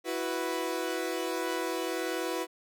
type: chord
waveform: sawtooth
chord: E suspended second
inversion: none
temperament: equal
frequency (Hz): 329.6 / 370 / 493.9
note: E4 / F#4 / B4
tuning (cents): 0 / 0 / 0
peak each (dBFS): -31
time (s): 0.04-2.47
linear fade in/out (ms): 50
effects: none